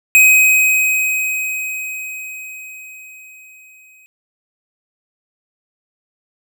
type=tone with exponential decay; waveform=square; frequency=2524 Hz; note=D#7; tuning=24 cents sharp; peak=-6 dBFS; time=0.15-4.06 s; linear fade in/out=0 ms; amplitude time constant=850 ms; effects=none

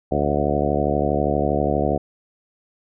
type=harmonic tone with a mistuned harmonic; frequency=72.4 Hz; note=D2; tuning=24 cents flat; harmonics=1 / 2 / 3 / 4 / 5 / 6 / 7 / 8 / 9 / 10; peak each=-27 / -27 / -27 / -27 / -27 / -27 / -27 / -27 / -27 / -27 dBFS; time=0.11-1.98 s; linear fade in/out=10 ms; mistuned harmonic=10; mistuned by=+19 cents; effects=none

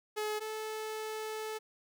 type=tone pair in turn; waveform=sawtooth; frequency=425.7 / 434.9 Hz; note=G#4 / A4; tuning=+43 / -20 cents; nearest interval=unison; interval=37 cents; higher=second; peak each=-29 / -33 dBFS; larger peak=first; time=0.16-0.4 / 0.4-1.59 s; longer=second; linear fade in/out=20 ms; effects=none

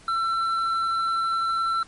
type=tone with hard clipping; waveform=triangle; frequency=1344 Hz; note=E6; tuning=33 cents sharp; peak=-23 dBFS; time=0.08-1.83 s; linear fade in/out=2 ms; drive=8 dB; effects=pink hiss -51 dBFS RMS until 1.87 s + MP3 48 kbps

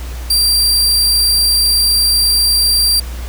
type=tone; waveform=sawtooth; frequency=4718 Hz; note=D8; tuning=7 cents sharp; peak=-7 dBFS; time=0.3-3 s; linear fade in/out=5 ms; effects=added 60 Hz sine -22 dBFS peak until 3.28 s + pink hiss -34 dBFS RMS until 3.28 s

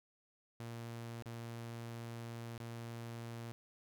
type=tone with dropouts; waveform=sawtooth; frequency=116.54 Hz; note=A#2; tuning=in tune; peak=-40 dBFS; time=0.6-3.52 s; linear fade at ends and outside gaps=0 ms; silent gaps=1.223-1.258 / 2.578-2.602 s; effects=none

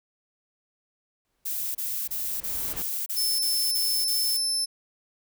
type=noise with exponential growth; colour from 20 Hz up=pink; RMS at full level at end=-38 dBFS; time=1.25-2.82 s; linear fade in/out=0 ms; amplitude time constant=340 ms
type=noise bursts; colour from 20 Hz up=violet; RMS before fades=-30 dBFS; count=9; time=1.45-4.374 s; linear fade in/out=10 ms; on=300 ms; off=28 ms
type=tone; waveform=30% pulse; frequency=5280 Hz; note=E8; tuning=2 cents sharp; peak=-20 dBFS; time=3.16-4.66 s; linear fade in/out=20 ms
effects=none

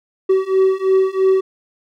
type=beating tone pair; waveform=triangle; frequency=379.2 / 382.2 Hz; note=F#4 / G4; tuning=+43 / -44 cents; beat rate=3 Hz; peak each=-14 / -13 dBFS; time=0.29-1.41 s; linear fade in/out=10 ms; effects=none

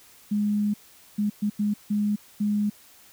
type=tone bursts at uneven times; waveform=sine; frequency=207.7 Hz; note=G#3; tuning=in tune; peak=-21 dBFS; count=6; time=0.31-0.74 / 1.18-1.3 / 1.42-1.5 / 1.59-1.74 / 1.9-2.16 / 2.4-2.7 s; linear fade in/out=10 ms; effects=white hiss -53 dBFS RMS until 3.12 s

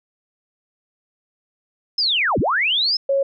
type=linear two-way sweep; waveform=sine; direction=down then up; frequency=5260 to 60 to 5260 Hz; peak=-16 dBFS; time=1.98-2.97 s; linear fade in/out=5 ms; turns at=2.39 s
type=tone; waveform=sine; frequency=550 Hz; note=C#5; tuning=14 cents flat; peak=-15 dBFS; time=3.09-3.23 s; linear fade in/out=5 ms
effects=none

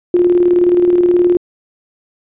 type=tone with tremolo; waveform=sine; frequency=353.5 Hz; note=F4; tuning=21 cents sharp; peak=-6 dBFS; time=0.14-1.37 s; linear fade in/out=2 ms; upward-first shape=square; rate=19 Hz; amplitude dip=40%; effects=resampled to 8000 Hz

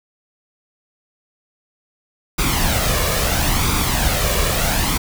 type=noise with flanger; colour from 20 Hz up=pink; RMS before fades=-18 dBFS; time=2.38-4.98 s; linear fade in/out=10 ms; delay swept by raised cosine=0.83 to 1.77 ms; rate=0.75 Hz; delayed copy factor=+0.55; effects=none

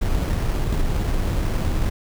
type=noise with sample-and-hold; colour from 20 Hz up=brown; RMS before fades=-21 dBFS; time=0.01-1.9 s; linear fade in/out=10 ms; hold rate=3675 Hz; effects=none

